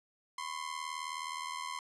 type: ring-modulated tone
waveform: sawtooth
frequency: 1044 Hz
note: C6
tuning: 4 cents flat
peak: -31 dBFS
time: 0.38-1.79 s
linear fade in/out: 2 ms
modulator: 39.6 Hz
effects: resampled to 24000 Hz